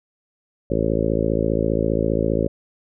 harmonic tone, 55 Hz, A1, in tune, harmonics 1 / 2 / 3 / 4 / 5 / 6 / 7 / 8 / 9 / 10, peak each -27 / -27 / -27 / -27 / -27 / -27 / -27 / -27 / -27 / -27 dBFS, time 0.7-2.48 s, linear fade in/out 5 ms, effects none

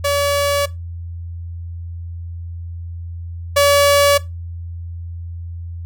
sawtooth tone pair in turn, 570 / 570 Hz, C#5 / C#5, +48 / +48 cents, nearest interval unison, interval 0 cents, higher neither, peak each -11 / -6 dBFS, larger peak second, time 0.04-0.66 / 3.56-4.18 s, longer neither, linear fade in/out 10 ms, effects noise-tail reverb RT60 0.2 s tail -18 dB re dry + added 85 Hz sine -26 dBFS peak until 5.85 s

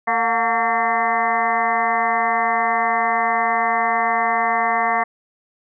harmonic tone with a mistuned harmonic, 227.2 Hz, A#3, 44 cents flat, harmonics 1 / 2 / 3 / 4 / 5 / 6 / 7 / 8 / 9, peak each -33 / -31 / -21 / -23 / -22 / -33 / -33 / -25 / -26 dBFS, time 0.07-5.04 s, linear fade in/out 10 ms, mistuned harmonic 3, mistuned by +67 cents, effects none

